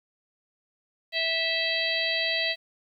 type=harmonic tone with a mistuned harmonic; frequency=656 Hz; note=E5; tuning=9 cents flat; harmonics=1 / 3 / 4 / 5 / 6 / 7; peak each=-33 / -30 / -31 / -32 / -30 / -34 dBFS; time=1.12-2.56 s; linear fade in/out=50 ms; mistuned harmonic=5; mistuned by=-36 cents; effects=10-bit